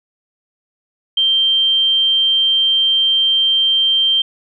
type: tone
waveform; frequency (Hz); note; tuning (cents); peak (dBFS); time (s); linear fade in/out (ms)
sine; 3150; G7; +8; -11; 1.17-4.22; 5
effects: none